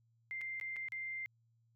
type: tone with dropouts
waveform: sine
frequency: 2093 Hz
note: C7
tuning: in tune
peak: -39 dBFS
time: 0.31-1.26 s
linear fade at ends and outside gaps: 0 ms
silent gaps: 0.411-0.415 / 0.599-0.612 / 0.761-0.766 / 0.885-0.921 s
effects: added 115 Hz sine -70 dBFS peak until 1.75 s